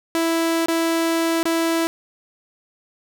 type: tone with dropouts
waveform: sawtooth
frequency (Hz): 330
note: E4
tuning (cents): +2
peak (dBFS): -14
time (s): 0.15-1.87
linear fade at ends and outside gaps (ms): 0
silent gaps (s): 0.66-0.684 / 1.43-1.455
effects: none